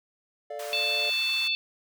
triangle chord, D minor, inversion second, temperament equal, 440 / 587.3 / 698.5 Hz, A4 / D5 / F5, 0 / 0 / 0 cents, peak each -38 / -34 / -37 dBFS, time 0.5-1.1 s, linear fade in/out 5 ms
pink high-pass noise, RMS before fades -42 dBFS, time 0.59-1.48 s, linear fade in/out 5 ms, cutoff 910 Hz, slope 48 dB/octave
harmonic tone, 880 Hz, A5, in tune, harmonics 3 / 4 / 5, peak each -27 / -29 / -31 dBFS, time 0.73-1.55 s, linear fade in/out 0 ms
effects none

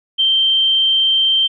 sine tone, 3136 Hz, G7, in tune, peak -11 dBFS, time 0.18-1.48 s, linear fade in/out 20 ms, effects none

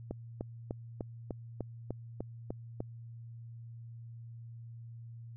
click train, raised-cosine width 2 ms, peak -23 dBFS, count 10, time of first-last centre 0.11-2.805 s, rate 3.34 Hz, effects added 116 Hz sine -45 dBFS peak until 5.36 s

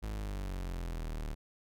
40% pulse exponential sweep, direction down, 54.2 to 36.71 Hz, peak -35 dBFS, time 0.02-1.35 s, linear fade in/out 20 ms, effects none

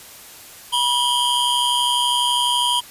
square tone cluster, 972 / 3124 / 3256 Hz, B5 / G7 / G#7, -28 / -7 / -35 cents, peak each -21 / -21 / -24 dBFS, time 0.72-2.81 s, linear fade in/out 20 ms, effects white hiss -41 dBFS RMS until 2.9 s + resampled to 32000 Hz

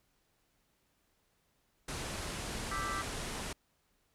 pink low-pass noise, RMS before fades -40 dBFS, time 1.88-3.53 s, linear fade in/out 5 ms, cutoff 11000 Hz, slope 48 dB/octave
sine chord, E minor seventh, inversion third, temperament equal, 1174.7 / 1318.5 / 1568 / 1975.5 Hz, D6 / E6 / G6 / B6, 0 / 0 / 0 / 0 cents, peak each -38 / -42 / -44 / -44 dBFS, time 2.71-3.02 s, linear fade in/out 5 ms
effects pink hiss -75 dBFS RMS until 4.14 s

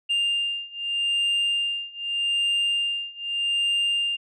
sine beating tone pair, 2800 / 2800.82 Hz, F7 / F7, +4 / +4 cents, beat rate 0.82 Hz, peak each -24 / -23 dBFS, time 0.09-4.17 s, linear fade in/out 20 ms, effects tanh soft clip ceiling -19 dBFS

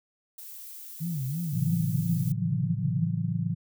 violet noise, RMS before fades -43 dBFS, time 0.38-2.32 s, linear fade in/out 2 ms
sine tone with vibrato, 150 Hz, D3, 37 cents sharp, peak -28 dBFS, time 1-3.07 s, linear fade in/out 20 ms, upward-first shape sine, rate 3 Hz, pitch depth 260 cents each way
sine chord, F# minor seventh, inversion first, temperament just, 111 / 138.75 / 166.5 / 185 Hz, A2 / C#3 / E3 / F#3, +16 / +2 / +18 / 0 cents, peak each -31 / -33 / -29 / -35 dBFS, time 1.52-3.55 s, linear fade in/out 20 ms
effects none

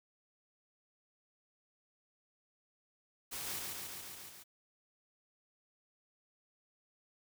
white noise with echo, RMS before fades -42 dBFS, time 3.31-3.6 s, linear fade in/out 20 ms, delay 140 ms, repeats 6, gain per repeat -2 dB, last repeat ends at 4.44 s, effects none

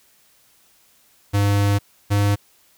square tone pair in turn, 101.1 / 101.74 Hz, G#2 / G#2, -46 / -35 cents, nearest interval unison, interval 11 cents, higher second, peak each -16 dBFS, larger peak neither, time 1.33-1.79 / 2.1-2.36 s, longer first, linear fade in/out 20 ms, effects white hiss -57 dBFS RMS until 2.77 s

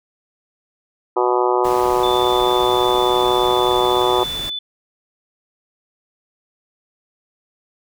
harmonic tone, 123.47 Hz, B2, in tune, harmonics 3 / 4 / 5 / 6 / 7 / 8 / 9 / 10, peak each -18 / -22 / -26 / -24 / -22 / -22 / -28 / -27 dBFS, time 1.16-4.24 s, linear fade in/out 10 ms
pink noise, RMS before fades -32 dBFS, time 1.64-4.5 s, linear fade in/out 10 ms
sine tone with pitch glide, 3520 to 3492 Hz, A7 to A7, 0 to -14 cents, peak -23 dBFS, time 2.03-4.59 s, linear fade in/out 5 ms, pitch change -14 cents, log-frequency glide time 2.24-3.62 s
effects none

